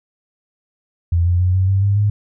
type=tone with pitch steps; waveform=sine; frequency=85.3 / 88.1 / 91 / 93.99 / 97.08 / 100.27 / 103.57 Hz; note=F2 / F2 / F#2 / F#2 / G2 / G2 / G#2; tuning=-40 / +16 / -28 / +28 / -16 / +40 / -4 cents; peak=-12 dBFS; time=1.12-2.1 s; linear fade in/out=5 ms; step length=140 ms; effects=none